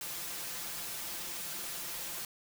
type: noise with comb filter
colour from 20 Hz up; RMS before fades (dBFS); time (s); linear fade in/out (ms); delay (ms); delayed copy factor
white; -40; 0.01-2.25; 2; 5.8; +0.75
effects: none